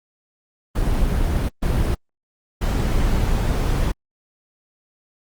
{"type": "noise bursts at uneven times", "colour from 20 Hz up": "brown", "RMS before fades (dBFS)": -19, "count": 3, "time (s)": [[0.75, 1.49], [1.62, 1.95], [2.61, 3.92]], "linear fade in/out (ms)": 10, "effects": ["Opus 24 kbps"]}